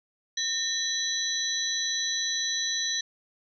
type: tone cluster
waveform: sine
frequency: 1827 / 3323 / 3962 / 5960 Hz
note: A#6 / G#7 / B7 / F#8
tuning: -35 / 0 / +5 / +12 cents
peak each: -34 / -38 / -29 / -31 dBFS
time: 0.37-3.01 s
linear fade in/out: 5 ms
effects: none